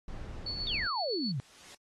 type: noise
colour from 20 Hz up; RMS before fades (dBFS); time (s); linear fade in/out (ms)
brown; -41; 0.08-0.87; 2
type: tone with tremolo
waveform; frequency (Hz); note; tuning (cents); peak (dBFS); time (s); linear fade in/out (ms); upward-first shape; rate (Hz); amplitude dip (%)
sine; 4435; C#8; 0; -32; 0.46-1.32; 5; triangle; 7.8; 50
type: exponential sweep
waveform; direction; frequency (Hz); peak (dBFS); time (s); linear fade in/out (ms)
sine; down; 3783 to 118.1; -31; 0.67-1.4; 0
type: noise with exponential growth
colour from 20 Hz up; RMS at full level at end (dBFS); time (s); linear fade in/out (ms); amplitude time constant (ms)
white; -47; 0.69-1.75; 5; 230
effects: low-pass 7000 Hz 12 dB/octave + AAC 32 kbps